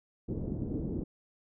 white low-pass noise, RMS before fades -35 dBFS, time 0.28-1.04 s, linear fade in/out 10 ms, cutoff 340 Hz, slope 24 dB/octave, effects none

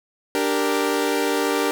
sawtooth chord, G minor, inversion second, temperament equal, 293.7 / 392 / 466.2 Hz, D4 / G4 / Bb4, 0 / 0 / 0 cents, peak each -20 dBFS, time 0.35-1.71 s, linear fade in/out 0 ms, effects none

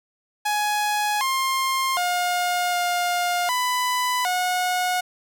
sawtooth tone with pitch steps, 837 / 1061 / 713 / 708 / 997 / 727 Hz, G#5 / C6 / F5 / F5 / B5 / F#5, +13 / +24 / +36 / +23 / +16 / -31 cents, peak -17 dBFS, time 0.45-5.01 s, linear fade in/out 10 ms, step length 760 ms, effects none

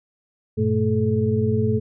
sine tone cluster, 99.3 / 118.8 / 220.2 / 430.4 Hz, G2 / A#2 / A3 / A4, +23 / +33 / +2 / -38 cents, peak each -23 dBFS, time 0.57-1.8 s, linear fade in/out 20 ms, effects none

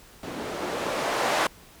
violet noise with low-pass filter sweep, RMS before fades -28 dBFS, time 0.23-1.47 s, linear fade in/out 2 ms, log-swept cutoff 290 to 780 Hz, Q 1.1, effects pink hiss -51 dBFS RMS until 1.8 s

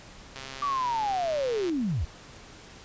click train, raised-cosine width 0.2 ms, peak -22 dBFS, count 180, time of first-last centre 0.36-1.696 s, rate 134 Hz
sine linear sweep, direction down, 1171 to 56.5 Hz, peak -25 dBFS, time 0.62-2.05 s, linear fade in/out 5 ms
effects pink hiss -48 dBFS RMS until 2.84 s + resampled to 16000 Hz

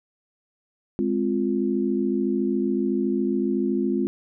sine chord, F minor, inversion first, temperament equal, 207.7 / 261.6 / 349.2 Hz, Ab3 / C4 / F4, 0 / 0 / 0 cents, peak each -25 dBFS, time 0.99-4.07 s, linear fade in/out 0 ms, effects none

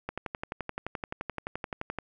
click train, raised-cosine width 0.5 ms, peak -18 dBFS, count 23, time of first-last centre 0.09-1.987 s, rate 11.6 Hz, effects none

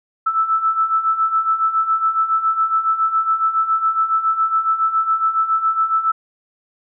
sine beating tone pair, 1312 / 1319.2 Hz, E6 / E6, -9 / +1 cents, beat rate 7.2 Hz, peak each -21 / -16 dBFS, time 0.26-6.12 s, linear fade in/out 10 ms, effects none

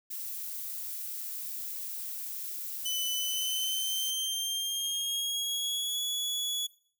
violet noise, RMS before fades -38 dBFS, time 0.1-4.11 s, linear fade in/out 10 ms
sawtooth tone with pitch glide, 3001 to 3388 Hz, F#7 to G#7, +24 to +34 cents, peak -27 dBFS, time 2.85-6.67 s, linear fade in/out 10 ms, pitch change +210 cents, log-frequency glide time 3.15-6.01 s
effects noise-tail reverb RT60 0.5 s tail -19 dB re dry

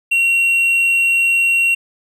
triangle tone, 2741 Hz, F7, 33 cents flat, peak -10 dBFS, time 0.11-1.75 s, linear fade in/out 10 ms, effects none

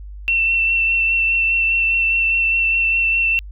sine tone with vibrato, 2694 Hz, E7, 37 cents sharp, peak -14 dBFS, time 0.28-3.39 s, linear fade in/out 0 ms, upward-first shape sine, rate 4.9 Hz, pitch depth 16 cents each way, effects added 50 Hz sine -31 dBFS peak until 3.51 s

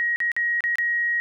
sine tone with dropouts, 1892 Hz, A#6, 25 cents sharp, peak -20 dBFS, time 0-1.2 s, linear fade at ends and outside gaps 0 ms, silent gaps 0.16-0.203 / 0.317-0.365 / 0.606-0.639 / 0.756-0.784 s, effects none

